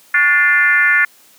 sine tone with frequency modulation, 1762 Hz, A6, 2 cents sharp, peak -9 dBFS, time 0.14-1.05 s, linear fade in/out 5 ms, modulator 321 Hz, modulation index 1.2, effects white hiss -48 dBFS RMS until 1.38 s + high-pass 150 Hz 12 dB/octave

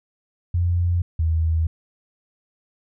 sine tone pair in turn, 87.31 / 80.84 Hz, F2 / E2, 0 / -33 cents, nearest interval minor second, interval 133 cents, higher first, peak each -17 dBFS, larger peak neither, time 0.54-1.02 / 1.19-1.67 s, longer neither, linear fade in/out 5 ms, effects none

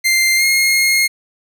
sawtooth tone with pitch glide, 2093 to 2144 Hz, C7 to C7, 0 to +42 cents, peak -8 dBFS, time 0.04-1.08 s, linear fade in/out 20 ms, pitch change +42 cents, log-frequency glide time 0.37-0.44 s, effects none

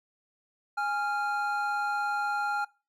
triangle tone pair together, 826.5 / 1390 Hz, G#5 / F6, -9 / -9 cents, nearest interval major sixth, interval 900 cents, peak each -28 dBFS, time 0.77-2.65 s, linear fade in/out 10 ms, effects noise-tail reverb RT60 0.3 s tail -22 dB re dry

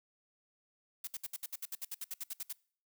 blue noise bursts, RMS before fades -40 dBFS, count 16, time 1.04-2.528 s, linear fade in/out 5 ms, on 33 ms, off 64 ms, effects noise-tail reverb RT60 0.5 s tail -24 dB re dry

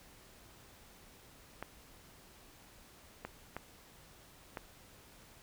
clicks, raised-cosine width 0.5 ms, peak -25 dBFS, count 4, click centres 1.626 / 3.25 / 3.566 / 4.572 s, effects pink hiss -59 dBFS RMS until 5.42 s

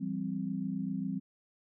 sine chord, C major, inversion first, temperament equal with one note detuned, 168.67 / 196 / 261.6 Hz, E3 / G3 / C4, +40 / 0 / 0 cents, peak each -38 / -35 / -37 dBFS, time 0-1.2 s, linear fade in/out 20 ms, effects none

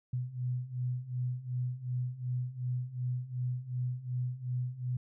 sine beating tone pair, 123.47 / 126.17 Hz, B2 / B2, 0 / +37 cents, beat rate 2.7 Hz, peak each -37 / -34 dBFS, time 0.13-4.97 s, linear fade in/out 5 ms, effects none

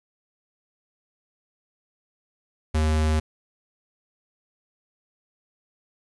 square tone, 77.78 Hz, D#2, in tune, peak -20 dBFS, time 2.74-3.2 s, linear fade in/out 10 ms, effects resampled to 24000 Hz + 9-bit

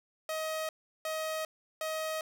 sawtooth tone bursts, 631 Hz, D#5, 24 cents sharp, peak -29 dBFS, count 3, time 0.29-2.21 s, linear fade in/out 2 ms, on 400 ms, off 360 ms, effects none

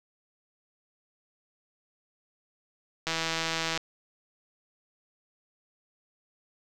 click train, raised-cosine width 0.2 ms, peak -12 dBFS, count 116, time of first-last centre 3.07-3.776 s, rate 163 Hz, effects none

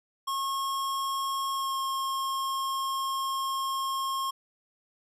square tone with pitch glide, 1086 to 1076 Hz, C#6 to C6, -36 to +48 cents, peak -29 dBFS, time 0.27-4.31 s, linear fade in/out 10 ms, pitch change -16 cents, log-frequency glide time 1.53-1.76 s, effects resampled to 32000 Hz + 11-bit

